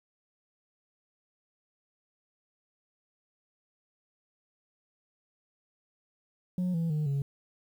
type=tone with pitch steps; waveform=sine; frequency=181 / 165.98 / 152.2 / 139.57 Hz; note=F#3 / E3 / D#3 / C#3; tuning=-38 / +12 / -38 / +12 cents; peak=-24 dBFS; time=6.58-7.22 s; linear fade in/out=2 ms; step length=160 ms; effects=tanh soft clip ceiling -26 dBFS + 10-bit